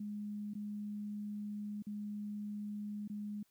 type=tone with dropouts; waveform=sine; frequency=207.7 Hz; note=G#3; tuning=in tune; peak=-39 dBFS; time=0-3.43 s; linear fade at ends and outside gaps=5 ms; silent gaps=0.537-0.551 / 1.824-1.867 / 3.078-3.098 s; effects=white hiss -75 dBFS RMS until 3.5 s